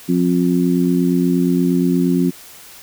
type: harmonic tone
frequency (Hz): 88.5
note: F2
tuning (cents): +23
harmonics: 2 / 3 / 4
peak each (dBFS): -16 / -16 / -21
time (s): 0.08-2.31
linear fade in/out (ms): 20
effects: white hiss -40 dBFS RMS until 2.82 s